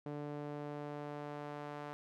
sawtooth tone with band-pass filter sweep, 146.83 Hz, D3, in tune, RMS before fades -44 dBFS, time 0.06-1.93 s, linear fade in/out 0 ms, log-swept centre 410 to 890 Hz, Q 0.9, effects none

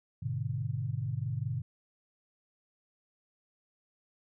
sine chord, G# diminished, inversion none, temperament just, 103.83 / 124.59 / 149.51 Hz, G#2 / B2 / D3, 0 / +16 / +31 cents, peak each -36 / -34 / -37 dBFS, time 0.22-1.62 s, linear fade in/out 10 ms, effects none

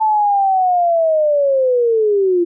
sine linear sweep, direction down, 880 to 339.3 Hz, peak -11 dBFS, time 0-2.45 s, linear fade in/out 20 ms, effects none

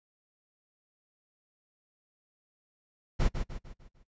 brown noise with echo, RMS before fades -24 dBFS, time 3.19-3.29 s, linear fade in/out 20 ms, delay 150 ms, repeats 5, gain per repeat -7 dB, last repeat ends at 4.04 s, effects noise-tail reverb RT60 0.1 s tail -21 dB re dry + resampled to 16000 Hz

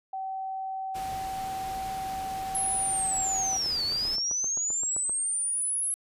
sine tone, 766 Hz, G5, 40 cents flat, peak -31 dBFS, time 0.13-3.57 s, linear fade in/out 5 ms
pink noise, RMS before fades -42 dBFS, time 0.94-4.17 s, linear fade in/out 20 ms
sine linear two-way sweep, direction down then up, 10890 to 4360 to 10890 Hz, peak -26 dBFS, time 2.55-5.94 s, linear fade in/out 0 ms, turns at 3.84 s
click train, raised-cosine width 1 ms, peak -28 dBFS, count 15, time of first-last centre 3.27-5.095 s, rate 7.67 Hz
effects resampled to 32000 Hz

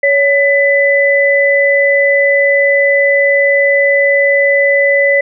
sine tone pair together, 561.2 / 2000 Hz, C#5 / B6, +21 / +21 cents, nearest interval octave + minor seventh, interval 2200 cents, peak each -10 dBFS, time 0.03-5.21 s, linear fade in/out 5 ms, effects none

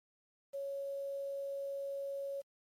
sine tone with quantisation, 555 Hz, C#5, 2 cents sharp, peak -37 dBFS, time 0.53-2.42 s, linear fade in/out 20 ms, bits 10, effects MP3 64 kbps

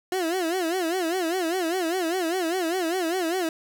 30% pulse tone with vibrato, 349.2 Hz, F4, in tune, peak -21 dBFS, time 0.12-3.49 s, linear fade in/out 2 ms, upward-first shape sine, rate 5 Hz, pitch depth 150 cents each way, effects none

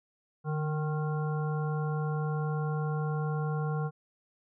harmonic tone with a mistuned harmonic, 154.1 Hz, D#3, 16 cents flat, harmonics 1 / 3 / 5 / 7 / 9, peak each -29 / -38 / -41 / -43 / -44 dBFS, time 0.44-3.91 s, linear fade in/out 50 ms, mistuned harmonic 1, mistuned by -39 cents, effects none

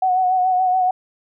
sine tone with vibrato, 740 Hz, F#5, in tune, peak -14 dBFS, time 0.02-0.91 s, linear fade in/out 5 ms, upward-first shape sine, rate 7 Hz, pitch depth 33 cents each way, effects none

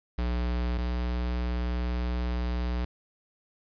square tone pair in turn, 60.2 / 60.58 Hz, B1 / B1, -44 / -33 cents, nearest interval unison, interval 11 cents, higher second, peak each -27 / -28 dBFS, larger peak first, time 0.18-0.78 / 0.78-2.85 s, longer second, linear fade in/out 5 ms, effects resampled to 11025 Hz + 9-bit

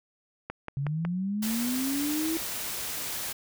click train, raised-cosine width 0.5 ms, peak -19 dBFS, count 4, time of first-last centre 0.5-1.05 s, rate 5.45 Hz
sine linear sweep, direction up, 134.5 to 330.3 Hz, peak -27 dBFS, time 0.77-2.37 s, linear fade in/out 0 ms
white noise, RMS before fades -34 dBFS, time 1.42-3.33 s, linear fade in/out 10 ms
effects none

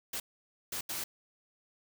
white noise bursts at uneven times, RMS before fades -37 dBFS, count 3, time 0.13-0.2 / 0.72-0.81 / 0.89-1.04 s, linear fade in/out 5 ms, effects none

